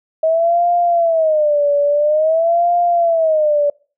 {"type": "tone with vibrato", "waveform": "sine", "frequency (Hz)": 634, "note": "D#5", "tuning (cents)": 32, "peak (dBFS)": -11, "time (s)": [0.23, 3.7], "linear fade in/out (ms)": 5, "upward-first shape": "sine", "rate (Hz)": 0.49, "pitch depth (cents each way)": 170, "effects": ["noise-tail reverb RT60 0.4 s tail -25 dB re dry"]}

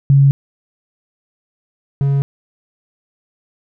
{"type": "tone pair in turn", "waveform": ["sine", "triangle"], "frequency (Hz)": [138.59, 139.14], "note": ["C#3", "C#3"], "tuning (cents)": [0, 7], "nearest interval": "unison", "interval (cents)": 7, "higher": "second", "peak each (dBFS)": [-6, -10], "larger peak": "first", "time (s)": [[0.1, 0.31], [2.01, 2.22]], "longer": "neither", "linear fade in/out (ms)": 0, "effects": []}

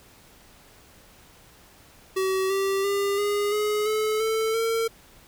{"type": "tone with pitch steps", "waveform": "square", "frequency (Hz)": [380.1, 389.9, 399.9, 410.2, 420.8, 431.6, 442.7, 454.1], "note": ["F#4", "G4", "G4", "G#4", "G#4", "A4", "A4", "A#4"], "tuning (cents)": [47, -9, 35, -21, 23, -33, 11, -45], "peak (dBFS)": -23, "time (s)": [2.16, 4.88], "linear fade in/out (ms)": 10, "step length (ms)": 340, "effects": ["pink hiss -53 dBFS RMS until 5.27 s"]}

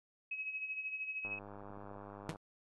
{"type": "tone with tremolo", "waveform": "sine", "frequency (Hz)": 2557, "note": "D#7", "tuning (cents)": 47, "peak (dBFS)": -36, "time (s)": [0.31, 1.39], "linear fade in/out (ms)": 5, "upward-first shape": "sine", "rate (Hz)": 13, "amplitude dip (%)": 60}
{"type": "click train", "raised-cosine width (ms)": 1, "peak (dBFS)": -36, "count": 113, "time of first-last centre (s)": [1.25, 2.359], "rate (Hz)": 101}
{"type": "tone with exponential decay", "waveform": "sawtooth", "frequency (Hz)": 160.6, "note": "E3", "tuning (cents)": -45, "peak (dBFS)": -30, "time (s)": [2.29, 2.37], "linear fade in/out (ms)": 2, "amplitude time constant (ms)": 17}
{"effects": ["AAC 32 kbps"]}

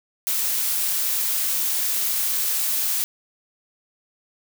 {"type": "noise", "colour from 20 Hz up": "blue", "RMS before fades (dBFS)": -23, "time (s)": [0.27, 3.04], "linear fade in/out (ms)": 0, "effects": []}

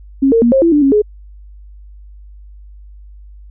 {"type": "tone with pitch steps", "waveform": "sine", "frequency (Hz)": [271.6, 457.7, 236.8, 535, 335.6, 294.4, 274, 420.5], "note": ["C#4", "A#4", "A#3", "C5", "E4", "D4", "C#4", "G#4"], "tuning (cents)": [-35, -32, 27, 38, 31, 4, -20, 22], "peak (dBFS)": -7, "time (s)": [0.22, 1.02], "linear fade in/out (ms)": 10, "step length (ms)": 100, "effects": ["added 50 Hz sine -34 dBFS peak until 3.5 s"]}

